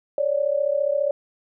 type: tone pair together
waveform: sine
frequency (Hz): 554.4 / 589.1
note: C#5 / D5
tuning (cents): 0 / +5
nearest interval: minor second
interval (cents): 105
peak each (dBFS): -22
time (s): 0.18-1.11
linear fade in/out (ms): 2
effects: none